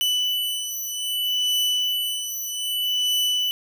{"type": "beating tone pair", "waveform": "40% pulse", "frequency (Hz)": [2982, 2982.63], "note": ["F#7", "F#7"], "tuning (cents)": [13, 13], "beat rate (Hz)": 0.63, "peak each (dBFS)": [-24, -25], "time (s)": [0.01, 3.51], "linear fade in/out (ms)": 0, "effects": []}